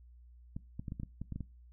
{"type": "clicks", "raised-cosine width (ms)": 5, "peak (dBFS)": -27, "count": 10, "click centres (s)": [0.565, 0.795, 0.882, 0.921, 0.999, 1.033, 1.216, 1.323, 1.36, 1.407], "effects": ["noise-tail reverb RT60 0.3 s tail -21 dB re dry", "added 60 Hz sine -54 dBFS peak until 1.72 s"]}